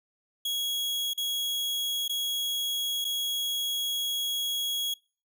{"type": "tone with dropouts", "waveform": "40% pulse", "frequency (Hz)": 3322, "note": "G#7", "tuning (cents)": 0, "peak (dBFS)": -27, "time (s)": [0.45, 4.94], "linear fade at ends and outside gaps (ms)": 5, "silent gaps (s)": [[1.135, 1.176], [2.08, 2.094], [3.045, 3.049]], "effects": ["noise-tail reverb RT60 0.4 s tail -25 dB re dry"]}